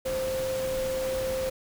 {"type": "tone in noise", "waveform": "sine", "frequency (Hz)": 523.3, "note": "C5", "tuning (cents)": 0, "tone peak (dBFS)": -27, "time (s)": [0.05, 1.5], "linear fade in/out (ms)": 10, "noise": "pink", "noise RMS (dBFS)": -37, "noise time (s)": [0.05, 1.5], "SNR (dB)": 7, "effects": []}